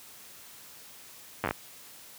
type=slowing click train; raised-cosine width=0.5 ms; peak=-13 dBFS; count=6; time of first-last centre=1.44-1.51 s; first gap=9 ms; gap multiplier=1.22; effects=white hiss -50 dBFS RMS until 2.18 s + high-pass 60 Hz 12 dB/octave